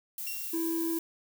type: noise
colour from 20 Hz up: violet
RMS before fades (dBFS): -37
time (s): 0.18-0.99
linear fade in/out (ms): 2
type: tone with exponential decay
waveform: 25% pulse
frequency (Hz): 2745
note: F7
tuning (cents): -31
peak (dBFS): -32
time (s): 0.27-0.73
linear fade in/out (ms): 0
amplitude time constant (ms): 100
type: tone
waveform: triangle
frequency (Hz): 330.1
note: E4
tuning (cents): +2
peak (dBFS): -27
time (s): 0.53-0.99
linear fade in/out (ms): 10
effects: none